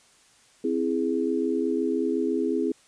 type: chord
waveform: sine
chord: C augmented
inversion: none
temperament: equal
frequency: 261.6 / 329.6 / 415.3 Hz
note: C4 / E4 / G#4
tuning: 0 / 0 / 0 cents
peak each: -27 dBFS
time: 0.64-2.72 s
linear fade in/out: 5 ms
effects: white hiss -58 dBFS RMS until 2.87 s + resampled to 22050 Hz